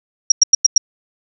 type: tone bursts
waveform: sine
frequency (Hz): 5630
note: F8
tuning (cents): +13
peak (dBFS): -4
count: 5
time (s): 0.3-0.78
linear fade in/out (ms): 5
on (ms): 20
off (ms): 95
effects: none